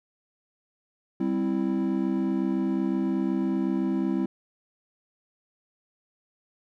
triangle chord, C major, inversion second, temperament equal, 196 / 261.6 / 329.6 Hz, G3 / C4 / E4, 0 / 0 / 0 cents, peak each -26 dBFS, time 1.2-4.26 s, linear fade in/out 5 ms, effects none

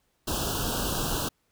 pink band-stop noise, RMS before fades -29 dBFS, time 0.27-1.29 s, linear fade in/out 10 ms, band 1600 to 2700 Hz, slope 96 dB/octave, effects pink hiss -72 dBFS RMS until 1.51 s

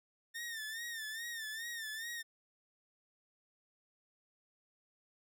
sawtooth tone with vibrato, 1809 Hz, A6, 48 cents sharp, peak -37 dBFS, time 0.34-2.23 s, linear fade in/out 20 ms, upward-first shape sine, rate 2.4 Hz, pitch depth 84 cents each way, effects none

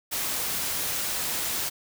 white noise, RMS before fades -29 dBFS, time 0.11-1.7 s, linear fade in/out 20 ms, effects none

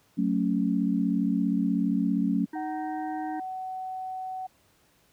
sine chord, F# minor, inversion none, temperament just, 185 / 222 / 277.5 Hz, F#3 / A3 / C#4, 0 / +16 / +2 cents, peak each -27 dBFS, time 0.17-2.46 s, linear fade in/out 20 ms
harmonic tone, 311.1 Hz, D#4, in tune, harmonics 1 / 3 / 5 / 6, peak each -33 / -43 / -47 / -49 dBFS, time 2.53-3.4 s, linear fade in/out 5 ms
sine tone, 750 Hz, F#5, 23 cents sharp, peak -32 dBFS, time 2.55-4.47 s, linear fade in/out 10 ms
effects pink hiss -64 dBFS RMS until 5.12 s + high-pass 60 Hz 12 dB/octave

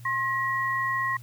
sine tone pair together, 1068 / 1903 Hz, C6 / A#6, +35 / +35 cents, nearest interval minor seventh, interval 1000 cents, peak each -27 dBFS, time 0.05-1.17 s, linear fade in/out 5 ms, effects added 120 Hz sine -42 dBFS peak until 1.22 s + white hiss -56 dBFS RMS until 1.22 s

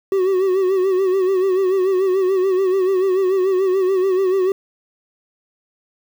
triangle tone with vibrato, 377.5 Hz, F#4, 35 cents sharp, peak -12 dBFS, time 0.12-4.52 s, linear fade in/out 2 ms, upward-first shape sine, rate 6.9 Hz, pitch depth 66 cents each way, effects 7-bit

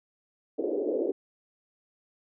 white band-pass noise, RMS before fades -29 dBFS, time 0.58-1.12 s, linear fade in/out 5 ms, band 300 to 530 Hz, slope 48 dB/octave, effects none

